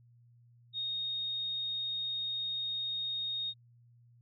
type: tone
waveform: sine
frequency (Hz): 3717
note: A#7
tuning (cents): -6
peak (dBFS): -33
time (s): 0.73-3.54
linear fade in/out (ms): 50
effects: added 119 Hz sine -59 dBFS peak until 4.21 s